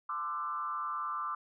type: tone with frequency modulation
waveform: sine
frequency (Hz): 1185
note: D6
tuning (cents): +15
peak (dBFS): -33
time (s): 0.09-1.35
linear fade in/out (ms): 5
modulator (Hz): 149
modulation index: 1
effects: none